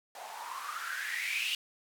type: noise with band-pass filter sweep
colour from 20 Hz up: blue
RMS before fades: -37 dBFS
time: 0.15-1.55 s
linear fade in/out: 2 ms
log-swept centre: 700 to 2900 Hz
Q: 8.1
effects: none